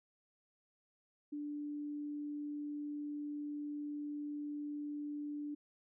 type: tone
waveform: sine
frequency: 293.7 Hz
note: D4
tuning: in tune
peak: -39 dBFS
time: 1.32-5.55 s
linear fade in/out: 10 ms
effects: none